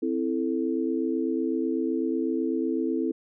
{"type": "chord", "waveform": "sine", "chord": "A minor", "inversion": "first", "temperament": "equal", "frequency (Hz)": [261.6, 329.6, 440], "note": ["C4", "E4", "A4"], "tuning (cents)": [0, 0, 0], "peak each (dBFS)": [-28, -27, -31], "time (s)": [0.02, 3.12], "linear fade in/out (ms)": 10, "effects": []}